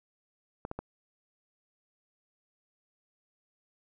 clicks, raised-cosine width 1 ms, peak -22 dBFS, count 3, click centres 0.651 / 0.714 / 0.79 s, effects none

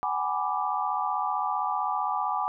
sine chord, G# half-diminished seventh, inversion third, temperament equal with one note detuned, 755.1 / 830.6 / 987.8 / 1174.7 Hz, F#5 / G#5 / B5 / D6, +35 / 0 / 0 / 0 cents, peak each -32 / -30 / -32 / -30 dBFS, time 0.03-2.48 s, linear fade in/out 0 ms, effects none

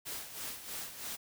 white noise with tremolo, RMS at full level -40 dBFS, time 0.05-1.17 s, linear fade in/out 20 ms, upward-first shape sine, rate 3.1 Hz, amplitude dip 65%, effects none

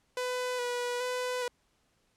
sawtooth tone with vibrato, 494.3 Hz, B4, 1 cent sharp, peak -27 dBFS, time 0.17-1.48 s, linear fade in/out 2 ms, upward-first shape square, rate 1.2 Hz, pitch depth 21 cents each way, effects pink hiss -72 dBFS RMS until 2.16 s + low-pass 10000 Hz 12 dB/octave

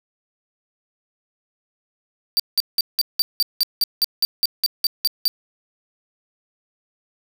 45% pulse tone bursts, 4645 Hz, D8, 20 cents flat, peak -14 dBFS, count 15, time 2.37-5.28 s, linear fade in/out 0 ms, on 26 ms, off 180 ms, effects 8-bit

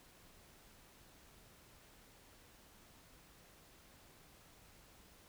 silence, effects pink hiss -63 dBFS RMS until 5.28 s

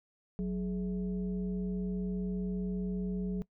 sine tone with frequency modulation, 185 Hz, F#3, in tune, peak -31 dBFS, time 0.39-3.42 s, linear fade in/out 0 ms, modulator 235 Hz, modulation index 0.64, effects noise-tail reverb RT60 0.1 s tail -21 dB re dry

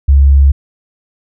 sine tone, 69.3 Hz, C#2, in tune, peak -3 dBFS, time 0.08-0.52 s, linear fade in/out 10 ms, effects none

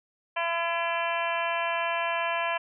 harmonic tone with a mistuned harmonic, 337.2 Hz, E4, 39 cents sharp, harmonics 2 / 3 / 4 / 5 / 6 / 7 / 8 / 9, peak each -31 / -30 / -40 / -34 / -43 / -34 / -36 / -40 dBFS, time 0.36-2.58 s, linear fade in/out 10 ms, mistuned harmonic 9, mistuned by +19 cents, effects none

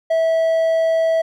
triangle tone, 652 Hz, E5, 19 cents flat, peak -12 dBFS, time 0.1-1.22 s, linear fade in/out 10 ms, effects none

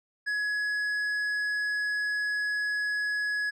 sine tone with tanh clipping, 1683 Hz, G#6, 23 cents sharp, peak -28 dBFS, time 0.26-3.51 s, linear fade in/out 20 ms, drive 7 dB, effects none

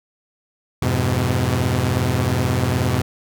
sawtooth chord, F diminished, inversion none, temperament equal with one note detuned, 87.31 / 103.83 / 126.43 Hz, F2 / Ab2 / Cb3, 0 / 0 / +41 cents, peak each -19 / -19 / -16 dBFS, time 0.82-3.02 s, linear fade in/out 5 ms, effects none

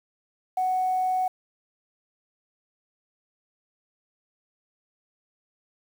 sine tone, 743 Hz, F#5, 7 cents sharp, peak -21 dBFS, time 0.57-1.28 s, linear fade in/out 5 ms, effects tanh soft clip ceiling -17 dBFS + 8-bit

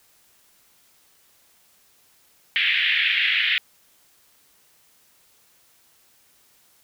pink band-pass noise, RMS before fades -21 dBFS, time 2.56-3.58 s, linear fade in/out 0 ms, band 1800 to 3400 Hz, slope 48 dB/octave, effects white hiss -59 dBFS RMS until 6.83 s

